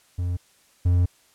triangle tone pair in turn, 88.6 / 88.6 Hz, F2 / F2, +25 / +25 cents, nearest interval unison, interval 0 cents, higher neither, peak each -21 / -14 dBFS, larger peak second, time 0.18-0.37 / 0.85-1.06 s, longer second, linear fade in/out 10 ms, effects white hiss -59 dBFS RMS until 1.34 s + low-pass 11000 Hz 12 dB/octave

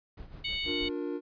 brown noise with tremolo, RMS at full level -43 dBFS, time 0.17-0.9 s, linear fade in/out 5 ms, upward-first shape sine, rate 6.3 Hz, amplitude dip 65%
harmonic tone, 740 Hz, F#5, in tune, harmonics 3 / 4 / 5 / 6, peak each -36 / -35 / -37 / -40 dBFS, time 0.44-0.89 s, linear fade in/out 10 ms
triangle chord, Bb major, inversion first, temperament equal with one note detuned, 293.7 / 354.9 / 466.2 Hz, D4 / F4 / Bb4, 0 / +28 / 0 cents, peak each -33 / -34 / -36 dBFS, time 0.65-1.21 s, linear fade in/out 50 ms
effects resampled to 11025 Hz

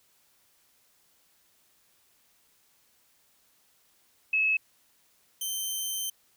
sine / 10% pulse tone pair in turn, 2586 / 3103 Hz, E7 / G7, -34 / -18 cents, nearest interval minor third, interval 316 cents, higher second, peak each -22 dBFS, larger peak neither, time 4.33-4.57 / 5.41-6.1 s, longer second, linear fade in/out 5 ms, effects white hiss -66 dBFS RMS until 6.36 s

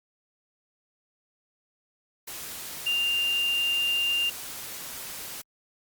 sine tone in noise, 2794 Hz, F7, in tune, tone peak -23 dBFS, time 2.86-4.3 s, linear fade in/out 10 ms, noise white, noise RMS -38 dBFS, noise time 2.27-5.42 s, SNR +12 dB, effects Opus 48 kbps

